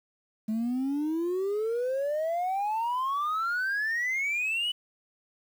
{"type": "exponential sweep", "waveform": "sine", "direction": "up", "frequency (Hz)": [213.4, 3000], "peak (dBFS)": -24, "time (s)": [0.48, 4.72], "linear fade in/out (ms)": 10, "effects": ["tanh soft clip ceiling -25 dBFS", "9-bit"]}